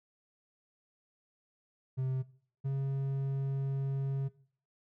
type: tone pair in turn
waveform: triangle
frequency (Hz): 130.81 / 136.47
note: C3 / C#3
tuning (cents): 0 / -27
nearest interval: minor second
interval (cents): 73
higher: second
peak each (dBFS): -28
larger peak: neither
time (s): 1.97-2.23 / 2.64-4.29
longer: second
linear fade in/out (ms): 20
effects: noise-tail reverb RT60 0.5 s tail -19 dB re dry